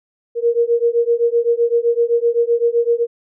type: beating tone pair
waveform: sine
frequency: 466.2 / 474 Hz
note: A#4 / A#4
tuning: 0 / +29 cents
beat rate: 7.8 Hz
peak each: -16 dBFS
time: 0.35-3.07 s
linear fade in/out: 50 ms
effects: none